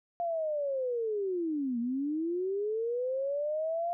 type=linear two-way sweep; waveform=sine; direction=down then up; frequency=698.5 to 230 to 698.5 Hz; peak=-29 dBFS; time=0.2-3.93 s; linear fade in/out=0 ms; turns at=1.79 s; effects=none